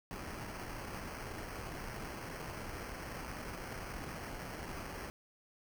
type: noise with sample-and-hold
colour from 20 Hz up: pink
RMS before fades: -44 dBFS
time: 0.11-5.1 s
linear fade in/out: 0 ms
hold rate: 3675 Hz
effects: none